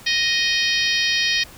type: harmonic tone with a mistuned harmonic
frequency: 622.3 Hz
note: D#5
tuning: in tune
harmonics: 3 / 4 / 5 / 6 / 7 / 8 / 9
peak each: -23 / -24 / -25 / -26 / -26 / -27 / -28 dBFS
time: 0.06-1.44 s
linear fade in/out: 10 ms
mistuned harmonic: 5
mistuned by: +16 cents
effects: pink hiss -43 dBFS RMS until 1.57 s